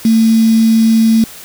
sine tone with quantisation, 224.1 Hz, A3, 32 cents sharp, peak -6 dBFS, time 0.05-1.24 s, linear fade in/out 2 ms, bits 4, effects white hiss -33 dBFS RMS until 1.44 s

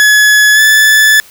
40% pulse tone with pitch glide, 1700 to 1736.7 Hz, G#6 to A6, +40 to -23 cents, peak -3 dBFS, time 0-1.2 s, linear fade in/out 0 ms, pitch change +37 cents, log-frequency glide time 0.54-0.6 s, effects white hiss -39 dBFS RMS until 1.3 s

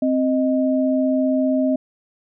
sine tone pair together, 261.9 / 623 Hz, C4 / D#5, +2 / +2 cents, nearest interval octave + minor third, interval 1500 cents, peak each -17 / -21 dBFS, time 0.02-1.76 s, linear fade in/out 5 ms, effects none

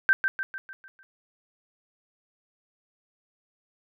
sine tone with echo, 1559 Hz, G6, 10 cents flat, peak -15 dBFS, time 0.09-0.13 s, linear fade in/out 0 ms, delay 150 ms, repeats 6, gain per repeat -6 dB, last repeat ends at 1.03 s, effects none

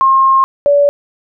sine tone pair in turn, 1069 / 573.4 Hz, C6 / D5, +37 / -42 cents, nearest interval major seventh, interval 1079 cents, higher first, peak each -6 dBFS, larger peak neither, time 0.01-0.44 / 0.66-0.89 s, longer first, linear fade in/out 0 ms, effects none

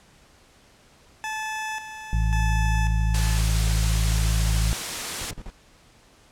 20% pulse tone with tremolo, 869 Hz, A5, 22 cents flat, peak -23 dBFS, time 1.24-3.38 s, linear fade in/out 0 ms, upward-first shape square, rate 0.92 Hz, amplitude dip 60%
harmonic tone, 54.2 Hz, A1, 25 cents flat, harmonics 1 / 2 / 3, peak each -20 / -26 / -30 dBFS, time 2.13-4.73 s, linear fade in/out 0 ms
white noise, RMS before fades -29 dBFS, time 3.14-5.31 s, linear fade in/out 5 ms
brown noise bursts, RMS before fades -35 dBFS, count 4, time 5.21-5.501 s, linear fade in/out 0 ms, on 42 ms, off 41 ms
effects pink hiss -55 dBFS RMS until 6.31 s + low-pass 9000 Hz 12 dB/octave

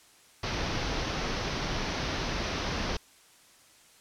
pink low-pass noise, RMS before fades -32 dBFS, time 0.43-2.97 s, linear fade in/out 5 ms, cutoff 6100 Hz, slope 96 dB/octave, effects white hiss -58 dBFS RMS until 4 s + low-pass 10000 Hz 12 dB/octave

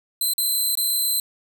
5% pulse tone with dropouts, 4067 Hz, C8, 50 cents flat, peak -13 dBFS, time 0.21-1.2 s, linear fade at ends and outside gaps 2 ms, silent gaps 0.336-0.38 / 0.753-0.773 s, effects none

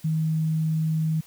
sine tone, 158.4 Hz, D#3, 31 cents sharp, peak -21 dBFS, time 0.04-1.21 s, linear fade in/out 10 ms, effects white hiss -52 dBFS RMS until 1.26 s

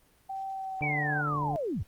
sine tone with pitch glide, 774 to 761.1 Hz, G5 to F#5, -22 to +49 cents, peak -33 dBFS, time 0.29-1.22 s, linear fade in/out 10 ms, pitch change -29 cents, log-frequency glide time 0.51-0.78 s
harmonic tone, 146.83 Hz, D3, in tune, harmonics 1 / 2 / 3 / 4 / 5 / 6 / 7, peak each -32 / -38 / -42 / -44 / -46 / -48 / -49 dBFS, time 0.81-1.56 s, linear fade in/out 0 ms
sine linear sweep, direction down, 2349 to 58.27 Hz, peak -29 dBFS, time 0.82-1.83 s, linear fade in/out 5 ms
effects pink hiss -64 dBFS RMS until 1.87 s + Opus 24 kbps

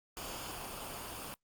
pink noise with comb filter, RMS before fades -43 dBFS, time 0.17-1.34 s, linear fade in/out 0 ms, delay 0.51 ms, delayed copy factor -0.5, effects noise-tail reverb RT60 0.1 s tail -22 dB re dry + Opus 48 kbps

